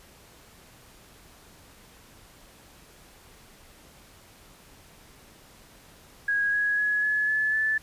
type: tone with pitch steps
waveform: sine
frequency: 1648 / 1667.1 / 1686.5 / 1706.1 / 1725.9 / 1746 Hz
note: G#6 / G#6 / G#6 / G#6 / A6 / A6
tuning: -14 / +6 / +26 / +46 / -34 / -14 cents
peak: -22 dBFS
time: 6.28-7.78 s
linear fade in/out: 5 ms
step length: 250 ms
effects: pink hiss -53 dBFS RMS until 7.82 s + resampled to 32000 Hz